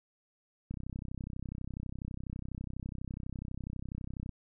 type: click train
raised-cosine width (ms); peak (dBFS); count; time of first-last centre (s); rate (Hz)
5; -27; 116; 0.71-4.293; 32.1
effects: none